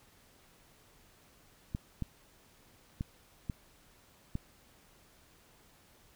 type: clicks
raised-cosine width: 5 ms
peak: -22 dBFS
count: 5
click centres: 1.749 / 2.023 / 3.009 / 3.498 / 4.354 s
effects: pink hiss -63 dBFS RMS until 6.15 s